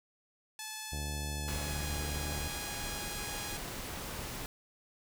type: tone with pitch glide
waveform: 5% pulse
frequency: 866 to 825.5 Hz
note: A5 to G#5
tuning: -28 to -11 cents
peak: -28 dBFS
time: 0.59-3.57 s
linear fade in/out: 2 ms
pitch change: -83 cents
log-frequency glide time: 1.37-1.91 s
type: harmonic tone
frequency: 73.42 Hz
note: D2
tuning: in tune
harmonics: 1 / 2 / 3 / 4 / 5 / 6 / 7 / 8 / 9 / 10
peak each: -37 / -43 / -50 / -50 / -54 / -56 / -56 / -57 / -58 / -57 dBFS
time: 0.92-2.48 s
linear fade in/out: 5 ms
type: noise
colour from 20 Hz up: pink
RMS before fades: -41 dBFS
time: 1.48-4.46 s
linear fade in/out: 0 ms
effects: none